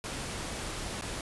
pink noise with dropouts, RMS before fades -37 dBFS, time 0.04-1.21 s, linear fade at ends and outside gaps 1 ms, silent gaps 1.012-1.021 s, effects resampled to 24000 Hz

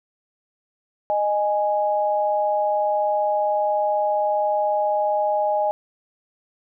sine tone pair together, 616 / 830.6 Hz, D#5 / G#5, -17 / 0 cents, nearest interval perfect fourth, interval 517 cents, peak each -21 dBFS, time 1.1-5.71 s, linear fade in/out 0 ms, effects none

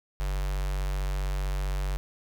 square tone with notch filter, 47.73 Hz, G1, 45 cents flat, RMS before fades -29 dBFS, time 0.2-1.97 s, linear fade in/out 0 ms, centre 260 Hz, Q 0.79, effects none

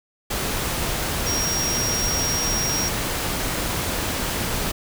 sine tone in noise, 5620 Hz, F8, 10 cents sharp, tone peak -23 dBFS, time 1.26-2.89 s, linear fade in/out 10 ms, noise pink, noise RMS -25 dBFS, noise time 0.3-4.72 s, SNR -1 dB, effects none

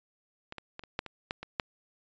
clicks, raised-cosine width 0.3 ms, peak -24 / -24 / -24 / -30 / -14 / -25 / -16 / -24 / -12 dBFS, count 9, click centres 0.524 / 0.583 / 0.794 / 0.837 / 0.991 / 1.063 / 1.309 / 1.43 / 1.598 s, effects resampled to 16000 Hz

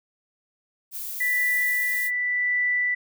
violet noise, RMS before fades -33 dBFS, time 0.91-2.11 s, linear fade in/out 50 ms
sine tone with tremolo, 1975.5 Hz, B6, in tune, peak -20 dBFS, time 1.2-2.95 s, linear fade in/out 10 ms, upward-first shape sine, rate 0.86 Hz, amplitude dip 30%
effects none

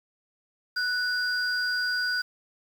sine tone pair together, 1480 / 4800 Hz, F#6 / D8, 0 / +37 cents, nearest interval octave + minor sixth, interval 2037 cents, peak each -25 / -29 dBFS, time 0.76-2.22 s, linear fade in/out 10 ms, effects tanh soft clip ceiling -19 dBFS + 8-bit

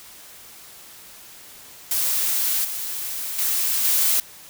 blue noise with level steps, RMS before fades -22 / -29 / -22 / -19 dBFS, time 1.91-4.2 s, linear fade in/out 2 ms, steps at 2.64 / 3.38 / 3.84 s, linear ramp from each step 10 ms, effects white hiss -44 dBFS RMS until 4.49 s

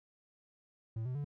triangle tone with pitch steps, 112 / 127.18 / 144.41 Hz, A2 / C3 / D3, +31 / -49 / -29 cents, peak -33 dBFS, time 0.96-1.245 s, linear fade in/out 5 ms, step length 95 ms, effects none

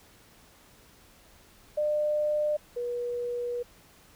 sine tone pair in turn, 600 / 483.3 Hz, D5 / B4, +37 / -38 cents, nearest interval major third, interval 375 cents, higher first, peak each -24 / -29 dBFS, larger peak first, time 1.77-2.57 / 2.76-3.63 s, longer second, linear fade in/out 10 ms, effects pink hiss -57 dBFS RMS until 4.15 s

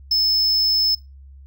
triangle tone, 5230 Hz, E8, 15 cents flat, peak -14 dBFS, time 0.11-0.95 s, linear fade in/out 5 ms, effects noise-tail reverb RT60 0.2 s tail -17 dB re dry + added 68 Hz sine -40 dBFS peak until 1.46 s

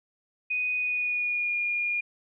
sine tone with pitch glide, 2489 to 2424 Hz, D#7 to D#7, 0 to -46 cents, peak -25 dBFS, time 0.5-2.01 s, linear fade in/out 10 ms, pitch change -46 cents, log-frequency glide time 0.75-1.56 s, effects none

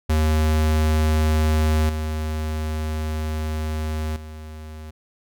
square tone with level steps, 77.78 Hz, D#2, in tune, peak -17 / -24 / -35 dBFS, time 0.09-4.91 s, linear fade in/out 10 ms, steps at 1.89 / 4.16 s, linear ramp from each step 2 ms, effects none

